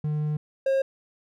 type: tone pair in turn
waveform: triangle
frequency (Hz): 151 / 538.1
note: D3 / C5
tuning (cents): +48 / +48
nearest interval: octave + minor seventh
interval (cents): 2200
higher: second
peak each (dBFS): -22 / -18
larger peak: second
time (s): 0.04-0.37 / 0.66-0.82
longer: first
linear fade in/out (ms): 5
effects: none